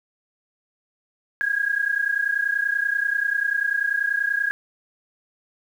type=tone pair together; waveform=sine; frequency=1623.7 / 1654 Hz; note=G#6 / G#6; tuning=-40 / -8 cents; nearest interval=unison; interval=32 cents; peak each=-23 dBFS; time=1.41-4.51 s; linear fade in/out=0 ms; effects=8-bit